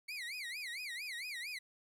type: tone with vibrato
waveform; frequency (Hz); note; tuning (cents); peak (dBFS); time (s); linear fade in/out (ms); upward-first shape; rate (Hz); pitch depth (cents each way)
30% pulse; 2165; C#7; -41; -38; 0.08-1.59; 10; sine; 4.4; 260
effects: low-pass 12000 Hz 12 dB/octave + 12-bit